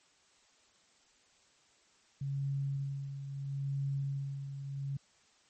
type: tone with tremolo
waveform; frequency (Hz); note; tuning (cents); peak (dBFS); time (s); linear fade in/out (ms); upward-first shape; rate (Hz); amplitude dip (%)
sine; 138.59; C#3; 0; -31; 2.21-4.97; 5; sine; 0.75; 60
effects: white hiss -67 dBFS RMS until 5.49 s + MP3 32 kbps